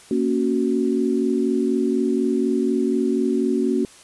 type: chord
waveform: sine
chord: F# major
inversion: first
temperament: equal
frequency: 233.1 / 277.2 / 370 Hz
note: A#3 / C#4 / F#4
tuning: 0 / 0 / 0 cents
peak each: -22 dBFS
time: 0.11-3.85 s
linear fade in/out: 2 ms
effects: white hiss -47 dBFS RMS until 4.03 s + resampled to 24000 Hz